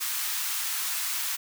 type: high-pass noise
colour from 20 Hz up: white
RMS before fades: -30 dBFS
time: 0-1.37 s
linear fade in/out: 20 ms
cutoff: 980 Hz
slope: 24 dB/octave
effects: none